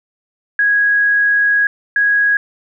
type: tone pair in turn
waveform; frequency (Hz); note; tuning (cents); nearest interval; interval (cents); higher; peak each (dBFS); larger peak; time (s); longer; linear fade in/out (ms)
sine; 1656 / 1656; G#6 / G#6; -5 / -5; unison; 0; neither; -10; neither; 0.59-1.67 / 1.96-2.37; first; 2
effects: none